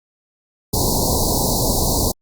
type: band-stop noise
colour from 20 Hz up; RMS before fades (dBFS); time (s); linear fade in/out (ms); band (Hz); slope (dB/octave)
pink; -18; 0.73-2.12; 10; 1000 to 4000; 96
effects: Opus 48 kbps